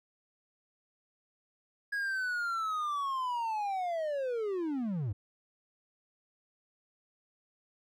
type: linear sweep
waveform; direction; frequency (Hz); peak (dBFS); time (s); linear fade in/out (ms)
triangle; down; 1661.2 to 90.7; -29; 1.92-5.13; 10
effects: none